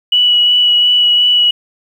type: tone with vibrato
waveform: sine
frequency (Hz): 2939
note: F#7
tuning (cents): -12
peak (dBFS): -7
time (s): 0.12-1.51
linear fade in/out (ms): 5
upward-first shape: sine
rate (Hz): 2.8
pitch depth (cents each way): 11
effects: 7-bit